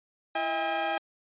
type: tone cluster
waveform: sawtooth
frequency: 335.4 / 640 / 807 Hz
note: E4 / D#5 / G#5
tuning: +30 / +49 / -50 cents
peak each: -34 / -28 / -25 dBFS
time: 0.35-0.98 s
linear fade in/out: 5 ms
effects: resampled to 8000 Hz